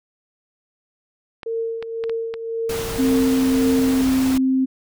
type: clicks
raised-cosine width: 0.3 ms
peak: -17 dBFS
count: 6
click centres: 1.432 / 1.826 / 2.039 / 2.096 / 2.34 / 2.817 s
type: tone with tremolo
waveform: sine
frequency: 455.6 Hz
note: A#4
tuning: 40 cents flat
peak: -20 dBFS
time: 1.46-4.02 s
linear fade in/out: 5 ms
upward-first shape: triangle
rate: 1.9 Hz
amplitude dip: 65%
type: noise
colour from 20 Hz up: pink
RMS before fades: -29 dBFS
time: 2.69-4.38 s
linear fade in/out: 5 ms
type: tone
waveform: sine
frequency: 262.3 Hz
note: C4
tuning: 4 cents sharp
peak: -15 dBFS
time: 2.98-4.66 s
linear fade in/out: 20 ms
effects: none